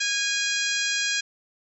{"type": "harmonic tone with a mistuned harmonic", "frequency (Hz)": 821, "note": "G#5", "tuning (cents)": -20, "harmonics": [2, 3, 4, 5, 6, 7, 8, 9], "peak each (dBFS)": [-28, -30, -31, -32, -33, -33, -34, -35], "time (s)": [0, 1.21], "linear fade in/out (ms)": 10, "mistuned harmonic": 8, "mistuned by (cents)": -19, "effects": []}